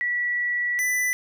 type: tone pair in turn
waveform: sine / square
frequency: 1946 / 1990.3 Hz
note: B6 / B6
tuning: -26 / +13 cents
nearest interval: unison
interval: 39 cents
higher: second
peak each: -22 / -22 dBFS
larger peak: neither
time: 0.01-0.79 / 0.79-1.13 s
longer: first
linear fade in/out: 0 ms
effects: none